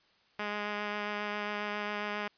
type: tone with vibrato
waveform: 5% pulse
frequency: 207.7 Hz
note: G#3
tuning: in tune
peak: -22 dBFS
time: 0.39-2.28 s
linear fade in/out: 5 ms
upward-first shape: sine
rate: 7.4 Hz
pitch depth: 11 cents each way
effects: white hiss -67 dBFS RMS until 2.37 s + resampled to 11025 Hz